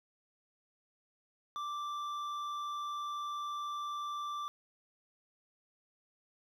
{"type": "tone with hard clipping", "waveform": "sine", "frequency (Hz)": 1174.7, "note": "D6", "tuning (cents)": 0, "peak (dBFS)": -38, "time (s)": [1.56, 4.48], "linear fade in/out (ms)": 0, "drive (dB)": 7, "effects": []}